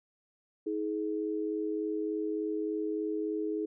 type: tone pair together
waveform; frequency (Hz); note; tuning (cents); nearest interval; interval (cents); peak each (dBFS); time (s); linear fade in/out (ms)
sine; 318.8 / 422.2; D#4 / G#4; +42 / +29; perfect fourth; 487; -33 / -33; 0.66-3.66; 10
effects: none